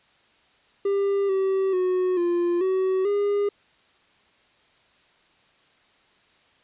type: tone with pitch steps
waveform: triangle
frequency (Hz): 397.6 / 384.4 / 367.1 / 347.7 / 376.9 / 407.1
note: G4 / G4 / F#4 / F4 / F#4 / G#4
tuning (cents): +25 / -34 / -14 / -8 / +32 / -35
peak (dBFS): -18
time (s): 0.85-3.49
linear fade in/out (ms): 5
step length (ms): 440
effects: white hiss -60 dBFS RMS until 6.63 s + resampled to 8000 Hz